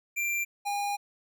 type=tone pair in turn; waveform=square; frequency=2367 / 812.6 Hz; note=D7 / G#5; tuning=+13 / -38 cents; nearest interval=octave + perfect fifth; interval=1851 cents; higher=first; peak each=-28 / -29 dBFS; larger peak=first; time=0.16-0.45 / 0.65-0.97 s; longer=second; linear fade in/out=20 ms; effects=none